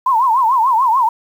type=tone with vibrato; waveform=sine; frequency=974 Hz; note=B5; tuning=24 cents flat; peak=-10 dBFS; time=0.06-1.09 s; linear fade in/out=5 ms; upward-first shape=triangle; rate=6.8 Hz; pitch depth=220 cents each way; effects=7-bit